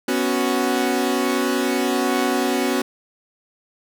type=chord; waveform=sawtooth; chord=B suspended second; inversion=none; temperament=equal; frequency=246.9 / 277.2 / 370 Hz; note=B3 / C#4 / F#4; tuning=0 / 0 / 0 cents; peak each=-19 dBFS; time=0.08-2.82 s; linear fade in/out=5 ms; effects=none